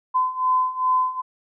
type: beating tone pair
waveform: sine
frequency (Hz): 1019 / 1021.5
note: C6 / C6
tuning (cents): -46 / -42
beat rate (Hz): 2.5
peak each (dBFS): -23 / -20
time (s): 0.14-1.22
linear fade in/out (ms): 20
effects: none